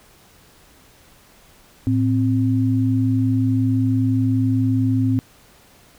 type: tone pair together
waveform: sine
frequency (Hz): 109.99 / 261.6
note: A2 / C4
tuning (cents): 0 / 0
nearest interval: octave + minor third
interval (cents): 1500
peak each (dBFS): -18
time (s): 1.87-5.19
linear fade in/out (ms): 0
effects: pink hiss -51 dBFS RMS until 5.98 s